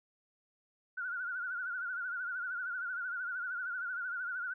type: tone with vibrato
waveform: sine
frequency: 1454 Hz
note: F#6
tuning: 31 cents flat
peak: -35 dBFS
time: 0.97-4.54 s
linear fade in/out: 10 ms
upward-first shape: sine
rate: 13 Hz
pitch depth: 84 cents each way
effects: none